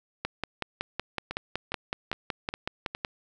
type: two click trains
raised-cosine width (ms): 0.3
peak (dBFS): -17 / -13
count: 5 / 16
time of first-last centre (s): 1.31-2.949 / 0.25-3.049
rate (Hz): 2.44 / 5.36
effects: none